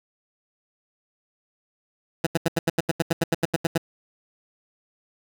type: tone bursts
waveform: 15% pulse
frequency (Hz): 166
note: E3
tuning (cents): +12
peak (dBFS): -12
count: 15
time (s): 2.24-3.778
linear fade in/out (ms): 5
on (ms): 26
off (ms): 82
effects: none